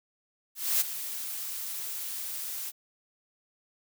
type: noise with ADSR envelope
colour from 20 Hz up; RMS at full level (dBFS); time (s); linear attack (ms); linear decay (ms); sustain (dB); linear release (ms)
blue; -24; 0.55-2.72; 260; 14; -12; 35
effects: none